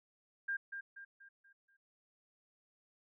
sine tone with echo, 1600 Hz, G6, 35 cents sharp, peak -34 dBFS, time 0.48-0.57 s, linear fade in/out 10 ms, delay 240 ms, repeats 5, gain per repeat -7 dB, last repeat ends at 1.77 s, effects none

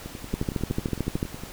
two click trains, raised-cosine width 3 ms, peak -22 / -12 dBFS, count 16 / 13, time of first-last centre 0.06-1.436 / 0.34-1.229 s, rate 10.9 / 13.5 Hz, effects pink hiss -42 dBFS RMS until 1.52 s

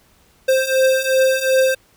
square beating tone pair, 523.3 / 526 Hz, C5 / C5, 0 / +9 cents, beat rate 2.7 Hz, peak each -19 / -16 dBFS, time 0.48-1.75 s, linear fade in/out 10 ms, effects pink hiss -55 dBFS RMS until 1.96 s

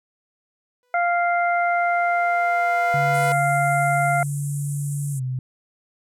sawtooth tone with exponential growth, 493.9 Hz, B4, in tune, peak -22 dBFS, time 0.83-3.32 s, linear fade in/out 0 ms, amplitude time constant 540 ms
harmonic tone, 697 Hz, F5, 4 cents flat, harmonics 1 / 2 / 3, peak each -19 / -24 / -27 dBFS, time 0.94-4.23 s, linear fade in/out 2 ms
sine tone with pitch glide, 143.5 to 128.58 Hz, D3 to C3, -40 to -30 cents, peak -23 dBFS, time 2.94-5.39 s, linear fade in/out 2 ms, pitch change -190 cents, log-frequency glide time 5.12-5.22 s
pink band-pass noise, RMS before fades -39 dBFS, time 3.13-5.2 s, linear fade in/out 20 ms, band 7600 to 11000 Hz, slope 48 dB/octave
effects none

